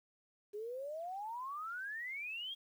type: exponential sweep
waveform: sine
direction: up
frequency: 403.5 to 3322 Hz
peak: -40 dBFS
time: 0.53-2.55 s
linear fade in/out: 20 ms
effects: 11-bit